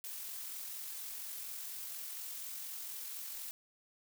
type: noise with amplitude modulation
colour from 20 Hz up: blue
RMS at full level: -43 dBFS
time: 0.04-3.51 s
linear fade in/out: 0 ms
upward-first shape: sine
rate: 44.2 Hz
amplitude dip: 25%
effects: none